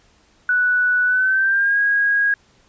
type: tone with pitch glide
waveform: sine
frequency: 1480 to 1642.2 Hz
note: F#6 to G#6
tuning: 0 to -20 cents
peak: -14 dBFS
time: 0.49-2.34 s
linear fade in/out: 2 ms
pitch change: +180 cents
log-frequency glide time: 1.05-1.79 s
effects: pink hiss -56 dBFS RMS until 2.68 s + resampled to 16000 Hz